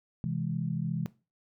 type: chord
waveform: sine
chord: C augmented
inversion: none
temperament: equal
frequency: 130.81 / 164.81 / 207.7 Hz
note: C3 / E3 / G#3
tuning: 0 / 0 / 0 cents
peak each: -34 / -32 / -36 dBFS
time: 0.24-1.06 s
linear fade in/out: 0 ms
effects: noise-tail reverb RT60 0.3 s tail -18 dB re dry